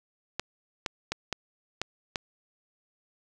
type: clicks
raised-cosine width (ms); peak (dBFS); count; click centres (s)
0.2; -12; 6; 0.396 / 0.862 / 1.12 / 1.327 / 1.816 / 2.158
effects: none